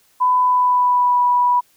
sine tone with pitch glide, 1001 to 980.4 Hz, B5 to B5, +23 to -13 cents, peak -12 dBFS, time 0.2-1.61 s, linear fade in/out 20 ms, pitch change -36 cents, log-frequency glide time 0.4-1.21 s, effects white hiss -57 dBFS RMS until 1.76 s

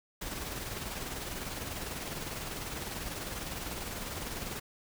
pink noise with tremolo, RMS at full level -37 dBFS, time 0.21-4.6 s, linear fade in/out 10 ms, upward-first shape sine, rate 20 Hz, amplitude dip 45%, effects none

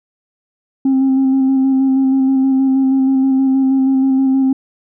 sine tone with vibrato, 266.2 Hz, C4, 30 cents sharp, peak -8 dBFS, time 0.85-4.53 s, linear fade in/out 5 ms, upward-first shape square, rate 6.3 Hz, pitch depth 15 cents each way, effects tanh soft clip ceiling -8 dBFS

